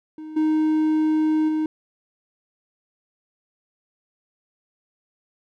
triangle tone with level steps, 311.1 Hz, D#4, in tune, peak -31 / -15 / -18 dBFS, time 0.18-1.66 s, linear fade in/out 2 ms, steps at 0.36 / 1.48 s, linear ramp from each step 10 ms, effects none

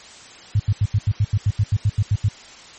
sine tone bursts, 103.4 Hz, G#2, 7 cents flat, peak -13 dBFS, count 14, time 0.55-2.287 s, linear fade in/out 5 ms, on 47 ms, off 83 ms, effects white hiss -42 dBFS RMS until 2.78 s + MP3 32 kbps

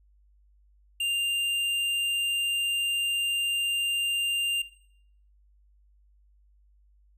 sine tone with hard clipping, 2794 Hz, F7, in tune, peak -27 dBFS, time 1-4.62 s, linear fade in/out 5 ms, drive 9 dB, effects noise-tail reverb RT60 0.7 s tail -17 dB re dry + added 50 Hz sine -58 dBFS peak until 7.17 s

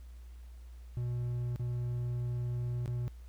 triangle tone with dropouts, 121.4 Hz, B2, 29 cents flat, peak -30 dBFS, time 0.97-3.08 s, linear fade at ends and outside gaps 0 ms, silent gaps 1.56-1.596 / 2.859-2.878 s, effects added 60 Hz sine -46 dBFS peak until 3.28 s + pink hiss -67 dBFS RMS until 3.28 s

